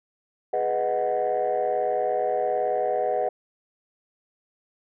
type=chord; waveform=sine; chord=G# minor seventh; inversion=none; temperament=equal; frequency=415.3 / 493.9 / 622.3 / 740 Hz; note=G#4 / B4 / D#5 / F#5; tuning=0 / 0 / 0 / 0 cents; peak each=-29 / -26 / -26 / -25 dBFS; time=0.53-3.29 s; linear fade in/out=5 ms; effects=tanh soft clip ceiling -16 dBFS